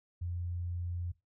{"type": "tone", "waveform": "sine", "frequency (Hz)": 87.4, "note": "F2", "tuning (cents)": 2, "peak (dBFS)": -34, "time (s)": [0.21, 1.12], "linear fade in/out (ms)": 10, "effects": ["noise-tail reverb RT60 0.2 s tail -18 dB re dry"]}